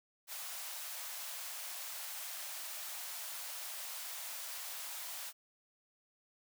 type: high-pass noise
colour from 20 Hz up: white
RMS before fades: -44 dBFS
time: 0.27-5.33 s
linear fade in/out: 50 ms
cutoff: 570 Hz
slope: 48 dB/octave
effects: none